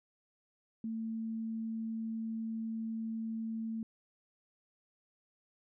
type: tone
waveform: sine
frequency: 224 Hz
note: A3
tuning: 31 cents sharp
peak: -35 dBFS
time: 0.84-3.83 s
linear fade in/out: 2 ms
effects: none